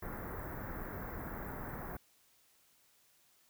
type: band-stop noise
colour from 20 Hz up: pink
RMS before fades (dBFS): -43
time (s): 0.02-1.97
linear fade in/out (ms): 5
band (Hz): 1900 to 14000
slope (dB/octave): 48
effects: white hiss -69 dBFS RMS until 3.49 s